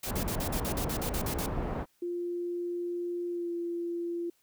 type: noise bursts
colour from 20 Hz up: white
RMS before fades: -37 dBFS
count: 12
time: 0.03-1.463 s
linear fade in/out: 5 ms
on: 80 ms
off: 43 ms
type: low-pass noise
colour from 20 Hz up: pink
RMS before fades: -33 dBFS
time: 0.05-1.86 s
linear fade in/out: 50 ms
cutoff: 940 Hz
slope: 12 dB/octave
type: tone with pitch glide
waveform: sine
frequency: 349.2 to 343 Hz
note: F4 to F4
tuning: 0 to -31 cents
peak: -31 dBFS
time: 2.02-4.3 s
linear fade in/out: 5 ms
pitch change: -31 cents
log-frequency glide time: 3.29-3.51 s
effects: white hiss -70 dBFS RMS until 4.42 s